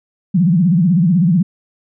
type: tone with vibrato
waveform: sine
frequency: 174.61 Hz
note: F3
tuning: in tune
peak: -9 dBFS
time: 0.34-1.43 s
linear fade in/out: 10 ms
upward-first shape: sine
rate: 16 Hz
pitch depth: 200 cents each way
effects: none